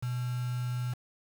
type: tone with quantisation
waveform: sine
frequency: 123.6 Hz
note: B2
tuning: 2 cents sharp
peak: -30 dBFS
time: 0.02-0.94 s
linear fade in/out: 10 ms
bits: 7
effects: none